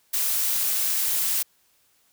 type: noise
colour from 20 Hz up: blue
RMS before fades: -24 dBFS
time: 0.13-1.43 s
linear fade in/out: 10 ms
effects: white hiss -64 dBFS RMS until 2.12 s